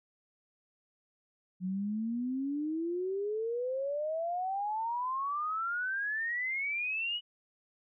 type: exponential sweep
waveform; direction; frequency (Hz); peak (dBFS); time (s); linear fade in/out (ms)
sine; up; 180 to 2960; -31; 1.6-7.21; 50
effects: none